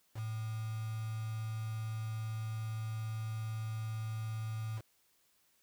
sine tone with quantisation, 110.3 Hz, A2, 5 cents sharp, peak -36 dBFS, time 0.14-4.82 s, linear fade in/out 50 ms, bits 8, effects white hiss -72 dBFS RMS until 5.62 s

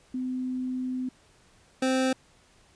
sine / 25% pulse tone pair in turn, 255.3 / 260.7 Hz, C4 / C4, -42 / -6 cents, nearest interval unison, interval 36 cents, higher second, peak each -28 / -19 dBFS, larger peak second, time 0.14-1.09 / 1.82-2.13 s, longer first, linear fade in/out 5 ms, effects pink hiss -60 dBFS RMS until 2.75 s + resampled to 22050 Hz

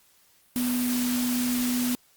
sine tone in noise, 246.9 Hz, B3, in tune, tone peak -24 dBFS, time 0.56-1.95 s, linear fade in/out 0 ms, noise white, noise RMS -32 dBFS, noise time 0.56-1.95 s, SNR +5 dB, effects white hiss -61 dBFS RMS until 2.16 s + Opus 48 kbps

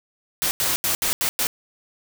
white noise bursts at uneven times, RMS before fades -22 dBFS, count 6, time 0.42-0.51 / 0.6-0.76 / 0.84-0.95 / 1.02-1.13 / 1.21-1.29 / 1.39-1.47 s, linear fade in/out 0 ms, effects none

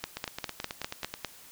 two click trains, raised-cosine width 0.2 ms, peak -14 / -17 dBFS, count 7 / 10, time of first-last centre 0.04-1.247 / 0.17-1.14 s, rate 4.97 / 9.28 Hz, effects white hiss -52 dBFS RMS until 1.51 s

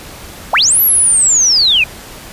sine linear two-way sweep, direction up then down, 496.9 to 11960 to 2374 Hz, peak -7 dBFS, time 0.53-1.84 s, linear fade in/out 5 ms, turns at 0.81 s, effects pink hiss -32 dBFS RMS until 2.32 s + resampled to 32000 Hz

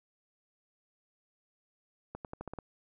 accelerating click train, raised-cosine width 1 ms, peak -26 dBFS, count 7, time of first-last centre 2.15-2.587 s, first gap 98 ms, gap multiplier 0.88, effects none

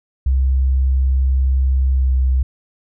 sine tone with pitch glide, 65.8 to 64.71 Hz, C2 to C2, +10 to -19 cents, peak -12 dBFS, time 0.26-2.43 s, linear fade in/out 5 ms, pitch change -29 cents, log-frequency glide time 1.92-2.13 s, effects none

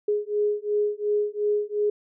sine beating tone pair, 415.3 / 418.1 Hz, G#4 / G#4, 0 / +12 cents, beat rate 2.8 Hz, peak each -25 dBFS, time 0.08-1.9 s, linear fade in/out 5 ms, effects none

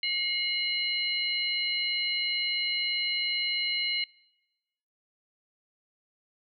sine tone cluster, 2146 / 2908 / 4111 Hz, C7 / F#7 / C8, +43 / -31 / -31 cents, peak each -31 / -32 / -31 dBFS, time 0.03-4.04 s, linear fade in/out 2 ms, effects noise-tail reverb RT60 1.0 s tail -24 dB re dry

